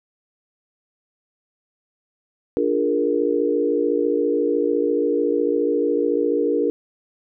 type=chord; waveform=sine; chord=Bb dominant seventh; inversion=first; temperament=equal with one note detuned; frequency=293.7 / 349.2 / 415.3 / 469.4 Hz; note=D4 / F4 / Ab4 / Bb4; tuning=0 / 0 / 0 / +12 cents; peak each=-23 / -25 / -23 / -21 dBFS; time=2.57-6.7 s; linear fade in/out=0 ms; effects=none